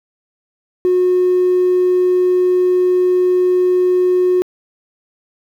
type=tone; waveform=triangle; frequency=363.5 Hz; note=F#4; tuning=31 cents flat; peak=-7 dBFS; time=0.85-4.42 s; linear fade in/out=0 ms; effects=tanh soft clip ceiling -7 dBFS + 8-bit